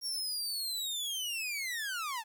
sawtooth linear sweep, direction down, 5588 to 840 Hz, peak -31 dBFS, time 0.01-2.24 s, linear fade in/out 50 ms, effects 11-bit

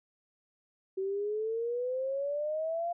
sine exponential sweep, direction up, 378.4 to 698.5 Hz, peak -30 dBFS, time 0.97-2.93 s, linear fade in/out 10 ms, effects none

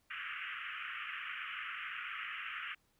pink band-pass noise, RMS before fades -43 dBFS, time 0.1-2.75 s, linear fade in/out 10 ms, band 1200 to 3000 Hz, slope 96 dB/octave, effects pink hiss -75 dBFS RMS until 2.99 s

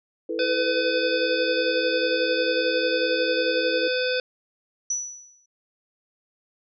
sine chord, E suspended fourth, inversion none, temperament equal, 329.6 / 440 / 493.9 Hz, E4 / A4 / B4, 0 / 0 / 0 cents, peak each -30 dBFS, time 0.29-3.88 s, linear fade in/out 5 ms
harmonic tone, 505 Hz, B4, 39 cents sharp, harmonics 1 / 3 / 5 / 7 / 9 / 10, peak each -24 / -29 / -31 / -32 / -34 / -34 dBFS, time 0.39-4.2 s, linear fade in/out 2 ms
sine tone with exponential decay, 5920 Hz, F#8, in tune, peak -21 dBFS, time 4.9-5.46 s, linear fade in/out 5 ms, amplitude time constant 120 ms
effects none

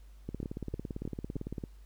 two click trains, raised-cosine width 3 ms, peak -24 / -23 dBFS, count 25 / 4, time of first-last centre 0.29-1.638 / 0.43-1.365 s, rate 17.8 / 3.21 Hz, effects added 50 Hz sine -50 dBFS peak until 1.85 s + pink hiss -68 dBFS RMS until 1.85 s

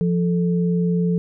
sine tone pair together, 173.5 / 437.2 Hz, F3 / A4, -11 / -11 cents, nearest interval octave + major third, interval 1600 cents, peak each -17 / -25 dBFS, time 0.01-1.18 s, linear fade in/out 0 ms, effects none

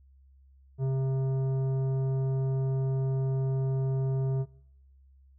sine tone with tanh clipping, 133.3 Hz, C3, 33 cents sharp, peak -27 dBFS, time 0.78-4.46 s, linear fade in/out 50 ms, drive 11 dB, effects noise-tail reverb RT60 0.9 s tail -26 dB re dry + added 67 Hz sine -55 dBFS peak until 5.38 s

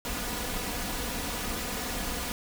pink noise with comb filter, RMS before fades -33 dBFS, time 0.05-2.32 s, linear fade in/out 0 ms, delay 4.1 ms, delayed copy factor +0.55, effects none

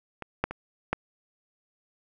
clicks, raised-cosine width 0.5 ms, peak -21 / -9 / -20 / -10 dBFS, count 4, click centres 0.223 / 0.44 / 0.51 / 0.93 s, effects none

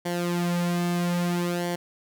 sawtooth tone with flanger, 174.6 Hz, F3, in tune, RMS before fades -26 dBFS, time 0.05-1.76 s, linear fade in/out 10 ms, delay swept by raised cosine 0.77 to 3.67 ms, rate 0.61 Hz, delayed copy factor -0.7, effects none

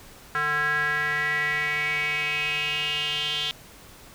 square tone with band-pass filter sweep, 149.4 Hz, D3, 30 cents sharp, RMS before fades -26 dBFS, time 0.35-3.51 s, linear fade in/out 0 ms, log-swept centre 1500 to 3300 Hz, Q 6.7, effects pink hiss -48 dBFS RMS until 4.14 s

